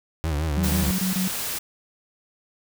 35% pulse tone with vibrato, 76.7 Hz, D#2, 24 cents flat, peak -21 dBFS, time 0.24-0.91 s, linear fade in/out 0 ms, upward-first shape triangle, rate 6 Hz, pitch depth 140 cents each way
sine tone bursts, 186.3 Hz, F#3, 12 cents sharp, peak -22 dBFS, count 5, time 0.57-1.278 s, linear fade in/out 2 ms, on 120 ms, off 27 ms
white noise, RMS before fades -29 dBFS, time 0.63-1.59 s, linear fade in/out 10 ms
effects none

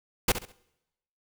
pink noise with echo, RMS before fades -21 dBFS, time 0.28-0.32 s, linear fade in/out 5 ms, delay 67 ms, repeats 3, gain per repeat -11 dB, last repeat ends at 0.521 s, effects noise-tail reverb RT60 0.9 s tail -25 dB re dry

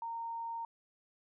sine tone, 922 Hz, A#5, 19 cents flat, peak -37 dBFS, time 0.02-0.65 s, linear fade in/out 2 ms, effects none

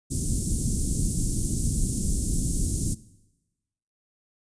pink band-stop noise, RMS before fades -25 dBFS, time 0.1-2.95 s, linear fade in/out 20 ms, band 270 to 7500 Hz, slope 24 dB/octave, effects noise-tail reverb RT60 1.0 s tail -19 dB re dry + resampled to 22050 Hz

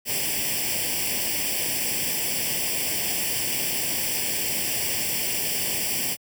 white noise with comb filter, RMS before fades -26 dBFS, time 0.05-6.17 s, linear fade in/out 50 ms, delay 0.38 ms, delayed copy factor +0.9, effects high-pass 80 Hz 12 dB/octave

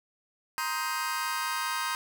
sawtooth chord, C minor seventh, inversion third, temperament just, 941.9 / 1046.5 / 1255.8 / 1569.8 Hz, Bb5 / C6 / Eb6 / G6, +18 / 0 / +16 / +2 cents, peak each -31 dBFS, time 0.58-1.95 s, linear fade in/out 0 ms, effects none

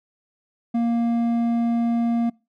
sine tone with hard clipping, 233.8 Hz, A#3, 5 cents sharp, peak -20 dBFS, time 0.74-2.3 s, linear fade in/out 10 ms, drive 6 dB, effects noise-tail reverb RT60 0.3 s tail -25 dB re dry

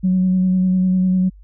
sine tone with vibrato, 185 Hz, F#3, in tune, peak -12 dBFS, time 0.03-1.3 s, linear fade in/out 20 ms, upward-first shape square, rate 10 Hz, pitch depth 14 cents each way, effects tanh soft clip ceiling -8 dBFS + added 49 Hz sine -40 dBFS peak until 1.43 s

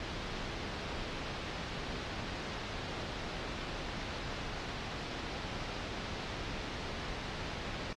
pink low-pass noise, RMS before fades -41 dBFS, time 0-7.93 s, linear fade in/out 2 ms, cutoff 4900 Hz, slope 24 dB/octave, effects AAC 48 kbps

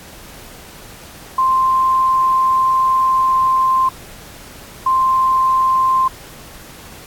sine tone pair in turn, 1046.5 / 1046.5 Hz, C6 / C6, 0 / 0 cents, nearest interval unison, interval 0 cents, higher neither, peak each -11 dBFS, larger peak neither, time 1.38-3.89 / 4.86-6.08 s, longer first, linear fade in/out 5 ms, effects pink hiss -38 dBFS RMS until 7.06 s + AAC 64 kbps

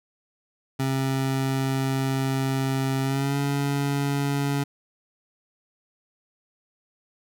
25% pulse tone with pitch glide, 134 to 140.82 Hz, C3 to C#3, +42 to +28 cents, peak -19 dBFS, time 0.79-4.64 s, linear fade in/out 10 ms, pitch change +86 cents, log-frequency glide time 3.03-3.37 s, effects none

